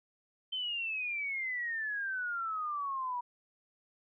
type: exponential sweep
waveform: sine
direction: down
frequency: 3106 to 961 Hz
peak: -33 dBFS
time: 0.52-3.21 s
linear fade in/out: 10 ms
effects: none